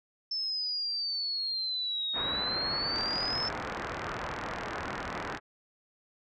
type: exponential two-way sweep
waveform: sine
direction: down then up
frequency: 5300 to 3729 to 5300 Hz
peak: -30 dBFS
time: 0.31-3.49 s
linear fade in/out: 5 ms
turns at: 2.15 s
type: low-pass noise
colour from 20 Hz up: white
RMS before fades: -37 dBFS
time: 2.13-5.4 s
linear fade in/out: 50 ms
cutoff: 1700 Hz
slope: 24 dB/octave
type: click train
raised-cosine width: 0.2 ms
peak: -23 dBFS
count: 99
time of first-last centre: 2.96-5.374 s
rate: 40.6 Hz
effects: none